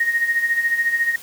sine tone with tremolo, 1864.7 Hz, A#6, in tune, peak -14 dBFS, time 0-1.16 s, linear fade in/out 5 ms, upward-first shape sine, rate 14 Hz, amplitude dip 65%, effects white hiss -40 dBFS RMS until 1.22 s

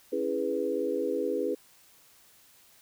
sine chord, C# minor seventh, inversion none, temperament equal with one note detuned, 277.2 / 330.6 / 415.3 / 493.9 Hz, C#4 / E4 / G#4 / B4, 0 / +5 / 0 / 0 cents, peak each -35 / -34 / -31 / -31 dBFS, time 0.12-1.55 s, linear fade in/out 10 ms, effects white hiss -59 dBFS RMS until 2.81 s

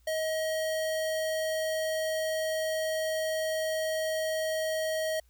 square tone, 633 Hz, D#5, 30 cents sharp, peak -29 dBFS, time 0.07-5.2 s, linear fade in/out 5 ms, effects added 60 Hz sine -60 dBFS peak until 5.29 s + white hiss -71 dBFS RMS until 5.29 s

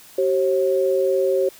sine tone pair together, 382.2 / 539 Hz, G4 / C#5, -44 / -49 cents, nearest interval tritone, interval 595 cents, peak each -19 dBFS, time 0.18-1.49 s, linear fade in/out 5 ms, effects white hiss -46 dBFS RMS until 1.59 s

